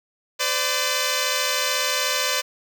5% pulse tone pair together, 510.8 / 587 Hz, C5 / D5, -42 / -1 cents, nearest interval major second, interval 241 cents, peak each -12 dBFS, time 0.39-2.42 s, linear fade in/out 20 ms, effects none

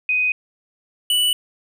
sine / square tone pair in turn, 2500 / 2963 Hz, D#7 / F#7, +8 / +2 cents, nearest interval minor third, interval 294 cents, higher second, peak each -16 dBFS, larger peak neither, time 0.09-0.32 / 1.1-1.33 s, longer neither, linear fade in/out 2 ms, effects none

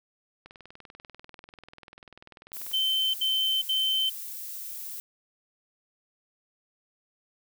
click train, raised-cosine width 0.3 ms, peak -31 dBFS, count 47, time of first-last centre 0.46-2.715 s, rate 20.4 Hz
violet noise, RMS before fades -38 dBFS, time 2.53-5 s, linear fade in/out 0 ms
sine tone bursts, 3086 Hz, G7, 28 cents flat, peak -23 dBFS, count 3, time 2.73-4.098 s, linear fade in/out 10 ms, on 410 ms, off 69 ms
effects none

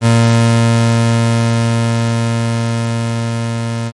30% pulse tone with level ramp, 115.7 Hz, A#2, 13 cents flat, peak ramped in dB -4 to -14 dBFS, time 0.01-3.92 s, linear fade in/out 50 ms, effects MP3 48 kbps

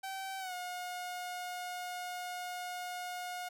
sawtooth tone with pitch glide, 771 to 719.4 Hz, G5 to F#5, -29 to -49 cents, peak -35 dBFS, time 0.03-3.49 s, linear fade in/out 10 ms, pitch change -120 cents, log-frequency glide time 0.39-0.54 s, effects none

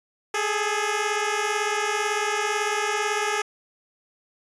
10% pulse beating tone pair, 412.3 / 430.3 Hz, G#4 / A4, -13 / -39 cents, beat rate 18 Hz, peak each -17 / -18 dBFS, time 0.34-3.42 s, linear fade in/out 5 ms, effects resampled to 22050 Hz

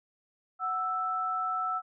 sine tone pair together, 740 / 1320.4 Hz, F#5 / E6, 0 / +2 cents, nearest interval minor seventh, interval 1002 cents, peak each -35 / -29 dBFS, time 0.59-1.82 s, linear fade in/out 50 ms, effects none

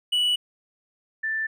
triangle / sine tone pair in turn, 2949 / 1768.7 Hz, F#7 / A6, -6 / +9 cents, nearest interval major sixth, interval 885 cents, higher first, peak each -18 / -24 dBFS, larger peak first, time 0.12-0.36 / 1.23-1.47 s, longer neither, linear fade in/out 10 ms, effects none

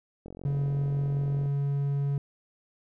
click train, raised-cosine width 2 ms, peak -29 dBFS, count 55, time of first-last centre 0.26-1.457 s, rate 45.1 Hz
triangle tone, 140.8 Hz, C#3, 27 cents sharp, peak -23 dBFS, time 0.45-2.18 s, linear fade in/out 2 ms
effects none

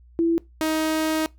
sine / sawtooth tone pair in turn, 333.6 / 314.9 Hz, E4 / D#4, +21 / +21 cents, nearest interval minor second, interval 100 cents, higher first, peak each -17 dBFS, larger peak neither, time 0.19-0.38 / 0.61-1.26 s, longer second, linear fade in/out 0 ms, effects noise-tail reverb RT60 0.2 s tail -22 dB re dry + added 60 Hz sine -48 dBFS peak until 1.38 s

